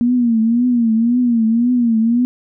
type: tone with vibrato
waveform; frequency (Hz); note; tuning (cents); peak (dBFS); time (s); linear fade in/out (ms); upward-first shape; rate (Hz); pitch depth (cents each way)
sine; 234.9; A#3; +13; -11; 0.01-2.25; 0; triangle; 1.9; 120
effects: none